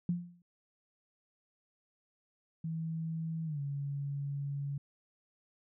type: tone with exponential decay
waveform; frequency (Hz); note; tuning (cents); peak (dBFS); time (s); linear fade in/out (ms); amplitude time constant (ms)
sine; 174.61; F3; 0; -26; 0.09-0.42; 2; 71
type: tone with pitch glide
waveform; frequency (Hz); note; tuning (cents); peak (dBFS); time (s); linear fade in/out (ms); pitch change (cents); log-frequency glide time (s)
sine; 162.2 to 141.2; E3 to C#3; -28 to +32; -34; 2.64-4.78; 5; -240; 3.45-3.6
effects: none